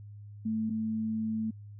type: tone pair in turn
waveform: sine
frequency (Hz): 220 / 220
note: A3 / A3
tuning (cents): 0 / 0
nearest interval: unison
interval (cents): 0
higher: neither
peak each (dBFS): -28 / -29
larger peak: first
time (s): 0.45-0.7 / 0.7-1.51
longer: second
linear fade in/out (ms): 10
effects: added 103 Hz sine -44 dBFS peak until 1.79 s